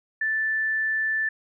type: tone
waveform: sine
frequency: 1760 Hz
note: A6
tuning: in tune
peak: -22 dBFS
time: 0.21-1.29 s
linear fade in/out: 5 ms
effects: none